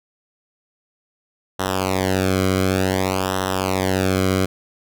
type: tone with flanger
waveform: sawtooth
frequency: 94.4 Hz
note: F#2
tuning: 35 cents sharp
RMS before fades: -20 dBFS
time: 1.59-4.46 s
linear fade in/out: 10 ms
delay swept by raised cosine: 0.43 to 1.13 ms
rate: 0.55 Hz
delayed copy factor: -0.95
effects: none